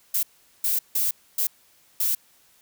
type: noise bursts at uneven times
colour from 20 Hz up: violet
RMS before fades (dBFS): -23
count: 5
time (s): 0.14-0.23 / 0.64-0.79 / 0.95-1.11 / 1.38-1.47 / 2-2.15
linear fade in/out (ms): 5
effects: white hiss -59 dBFS RMS until 2.61 s